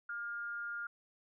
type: tone with frequency modulation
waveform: sine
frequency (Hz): 1410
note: F6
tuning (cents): +16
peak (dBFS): -38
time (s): 0.09-0.87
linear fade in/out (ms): 5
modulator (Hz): 206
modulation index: 0.33
effects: none